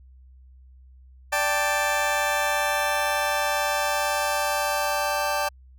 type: chord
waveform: 20% pulse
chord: D suspended fourth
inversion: none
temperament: just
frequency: 587.3 / 783.1 / 881 Hz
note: D5 / G5 / A5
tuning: 0 / -2 / +2 cents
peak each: -21 / -22 / -22 dBFS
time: 1.32-5.49 s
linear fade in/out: 10 ms
effects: added 64 Hz sine -47 dBFS peak until 5.78 s